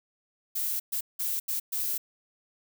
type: noise bursts at uneven times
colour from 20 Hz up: violet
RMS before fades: -30 dBFS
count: 5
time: 0.55-0.8 / 0.92-1.01 / 1.19-1.4 / 1.48-1.6 / 1.72-1.98 s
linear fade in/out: 10 ms
effects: none